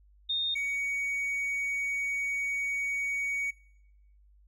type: tone pair in turn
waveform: sine / triangle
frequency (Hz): 3670 / 2245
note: A#7 / C#7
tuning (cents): -28 / +21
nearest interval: major sixth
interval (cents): 851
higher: first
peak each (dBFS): -27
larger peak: neither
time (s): 0.29-0.55 / 0.55-3.51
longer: second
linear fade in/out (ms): 10
effects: noise-tail reverb RT60 0.9 s tail -22 dB re dry + added 50 Hz sine -57 dBFS peak until 4.47 s